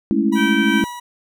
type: chord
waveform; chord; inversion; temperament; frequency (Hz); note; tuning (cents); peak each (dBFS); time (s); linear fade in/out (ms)
sine; A major seventh; third; equal; 207.7 / 220 / 277.2 / 329.6; G#3 / A3 / C#4 / E4; 0 / 0 / 0 / 0; -20; 0.11-0.84; 0
type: tone with tremolo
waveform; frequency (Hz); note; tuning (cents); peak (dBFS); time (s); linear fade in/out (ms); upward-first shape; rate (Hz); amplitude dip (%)
40% pulse; 970; B5; -31; -24; 0.32-1; 10; sine; 2.7; 45
type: harmonic tone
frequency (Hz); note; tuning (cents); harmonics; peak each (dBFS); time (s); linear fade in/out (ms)
773; G5; -24; 2 / 3 / 4; -21 / -25 / -27; 0.35-0.85; 50
effects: none